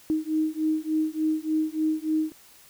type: beating tone pair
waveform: sine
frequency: 311.1 / 314.5 Hz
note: D#4 / D#4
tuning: 0 / +19 cents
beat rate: 3.4 Hz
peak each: -26 dBFS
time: 0.1-2.32 s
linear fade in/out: 0 ms
effects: white hiss -53 dBFS RMS until 2.69 s